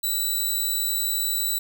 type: tone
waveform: 5% pulse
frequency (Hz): 3951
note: B7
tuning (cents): 0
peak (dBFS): -15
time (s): 0.03-1.59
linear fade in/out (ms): 10
effects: none